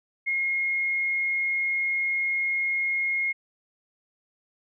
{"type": "tone", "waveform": "sine", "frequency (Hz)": 2150, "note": "C7", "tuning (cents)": 47, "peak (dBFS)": -23, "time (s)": [0.26, 3.33], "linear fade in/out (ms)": 20, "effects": []}